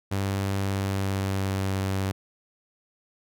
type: tone with pitch glide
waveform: sawtooth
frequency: 98 to 96.37 Hz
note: G2 to G2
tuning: 0 to -29 cents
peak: -21 dBFS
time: 0.11-2.12 s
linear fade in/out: 10 ms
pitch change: -29 cents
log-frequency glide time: 0.62-1.72 s
effects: none